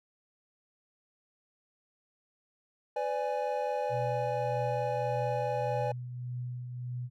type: chord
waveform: triangle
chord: G# diminished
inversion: first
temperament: equal with one note detuned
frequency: 502.8 / 587.3 / 830.6 Hz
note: B4 / D5 / G#5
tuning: +31 / 0 / 0 cents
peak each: -32 dBFS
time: 2.96-5.92 s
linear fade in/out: 5 ms
type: tone with tremolo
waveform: sine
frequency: 123.47 Hz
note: B2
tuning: in tune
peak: -33 dBFS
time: 3.89-7.1 s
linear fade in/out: 50 ms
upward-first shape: triangle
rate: 1.7 Hz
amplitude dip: 45%
effects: none